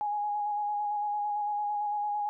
sine tone with vibrato, 830 Hz, G#5, 1 cent flat, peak -28 dBFS, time 0.01-2.29 s, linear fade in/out 0 ms, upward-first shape square, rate 8.9 Hz, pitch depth 17 cents each way, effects none

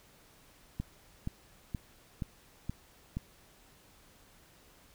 click train, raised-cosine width 5 ms, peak -22 dBFS, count 6, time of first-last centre 0.8-3.17 s, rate 2.11 Hz, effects pink hiss -61 dBFS RMS until 4.94 s

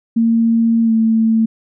sine tone with pitch glide, 228.8 to 223.7 Hz, A#3 to A3, -32 to +29 cents, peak -10 dBFS, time 0.16-1.46 s, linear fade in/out 10 ms, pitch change -39 cents, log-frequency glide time 0.84-0.91 s, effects none

